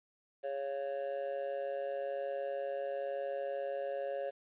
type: tone with amplitude modulation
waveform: triangle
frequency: 554.4 Hz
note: C#5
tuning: in tune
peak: -29 dBFS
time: 0.43-4.31 s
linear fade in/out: 20 ms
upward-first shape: sine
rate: 141 Hz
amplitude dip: 90%
effects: resampled to 8000 Hz + 11-bit